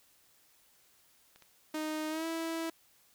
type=clicks; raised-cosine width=0.2 ms; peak=-38 dBFS; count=2; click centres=1.36 / 1.423 s
type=tone with pitch glide; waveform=sawtooth; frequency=309.8 to 327.7 Hz; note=D#4 to E4; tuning=-7 to -10 cents; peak=-30 dBFS; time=1.74-2.7 s; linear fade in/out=5 ms; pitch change=+97 cents; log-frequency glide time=2.09-2.26 s
effects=white hiss -66 dBFS RMS until 3.14 s